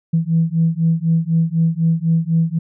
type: beating tone pair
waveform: sine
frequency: 162.3 / 166.3 Hz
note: E3 / E3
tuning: -27 / +16 cents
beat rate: 4 Hz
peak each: -16 dBFS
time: 0.13-2.59 s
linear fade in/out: 10 ms
effects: tanh soft clip ceiling -6 dBFS